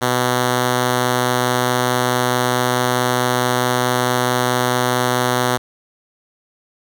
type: tone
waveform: 5% pulse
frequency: 124.6 Hz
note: B2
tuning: 16 cents sharp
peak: -4 dBFS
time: 0.01-5.58 s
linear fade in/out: 20 ms
effects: none